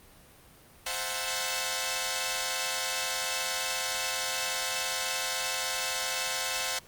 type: chord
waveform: 5% pulse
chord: F# half-diminished seventh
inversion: second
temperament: equal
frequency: 523.3 / 659.3 / 740 / 880 Hz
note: C5 / E5 / F#5 / A5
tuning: 0 / 0 / 0 / 0 cents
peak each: -23 / -25 / -23 / -25 dBFS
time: 0.86-6.79 s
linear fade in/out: 5 ms
effects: pink hiss -55 dBFS RMS until 6.87 s + Opus 32 kbps

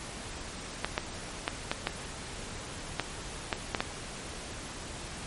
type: clicks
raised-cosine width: 0.3 ms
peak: -11 dBFS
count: 9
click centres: 0.846 / 0.979 / 1.479 / 1.715 / 1.871 / 2.997 / 3.528 / 3.748 / 3.805 s
effects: pink hiss -41 dBFS RMS until 5.26 s + MP3 48 kbps

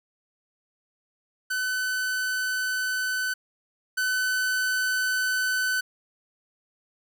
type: tone pair in turn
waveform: 45% pulse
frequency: 1510 / 1510 Hz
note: F#6 / F#6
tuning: +35 / +35 cents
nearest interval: unison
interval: 0 cents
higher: neither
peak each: -25 / -23 dBFS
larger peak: second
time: 1.5-3.34 / 3.97-5.81 s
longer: neither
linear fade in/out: 10 ms
effects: none

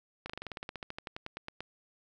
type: slowing click train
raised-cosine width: 0.3 ms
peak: -23 dBFS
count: 20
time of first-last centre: 0.26-1.606 s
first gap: 36 ms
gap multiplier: 1.07
effects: none

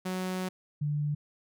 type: tone pair in turn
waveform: sawtooth / sine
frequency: 185 / 147.64 Hz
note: F#3 / D3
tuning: 0 / +9 cents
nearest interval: major third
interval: 391 cents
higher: first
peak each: -27 dBFS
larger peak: neither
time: 0.05-0.49 / 0.81-1.15 s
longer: first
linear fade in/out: 10 ms
effects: none

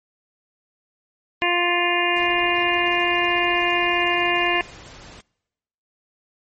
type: harmonic tone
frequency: 350 Hz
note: F4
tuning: 4 cents sharp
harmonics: 1 / 2 / 3 / 5 / 6 / 7 / 8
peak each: -25 / -25 / -25 / -25 / -25 / -25 / -25 dBFS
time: 1.42-4.61 s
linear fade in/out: 0 ms
type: noise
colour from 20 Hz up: pink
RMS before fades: -42 dBFS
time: 2.16-5.21 s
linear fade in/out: 5 ms
effects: noise-tail reverb RT60 1.0 s tail -26 dB re dry + MP3 32 kbps

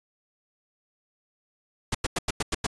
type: noise bursts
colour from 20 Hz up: pink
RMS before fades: -26 dBFS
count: 7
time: 1.92-2.667 s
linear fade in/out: 5 ms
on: 27 ms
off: 93 ms
effects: resampled to 22050 Hz

